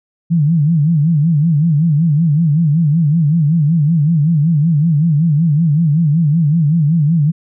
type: tone with vibrato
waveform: sine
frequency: 156.6 Hz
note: D#3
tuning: 11 cents sharp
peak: -9 dBFS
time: 0.3-7.32 s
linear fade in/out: 20 ms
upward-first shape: sine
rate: 5.3 Hz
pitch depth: 160 cents each way
effects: none